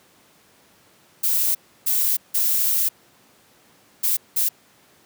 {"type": "noise bursts at uneven times", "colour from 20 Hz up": "violet", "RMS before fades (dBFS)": -20, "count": 5, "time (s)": [[1.23, 1.55], [1.86, 2.17], [2.34, 2.89], [4.03, 4.17], [4.36, 4.49]], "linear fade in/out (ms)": 10, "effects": ["pink hiss -55 dBFS RMS until 5.05 s", "high-pass 150 Hz 12 dB/octave"]}